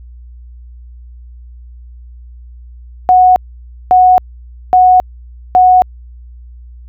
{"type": "tone bursts", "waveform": "sine", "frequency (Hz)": 735, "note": "F#5", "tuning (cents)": -12, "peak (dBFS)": -3, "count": 4, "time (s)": [3.09, 5.82], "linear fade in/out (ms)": 0, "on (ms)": 270, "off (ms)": 550, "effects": ["added 60 Hz sine -31 dBFS peak until 6.88 s"]}